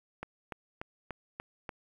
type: click train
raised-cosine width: 0.5 ms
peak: -23 dBFS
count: 6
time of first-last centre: 0.23-1.692 s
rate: 3.42 Hz
effects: 9-bit